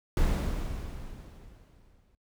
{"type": "noise with exponential decay", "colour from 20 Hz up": "brown", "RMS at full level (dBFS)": -24, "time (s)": [0.17, 2.15], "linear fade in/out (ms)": 1, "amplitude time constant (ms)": 430, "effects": ["noise-tail reverb RT60 0.1 s tail -25 dB re dry"]}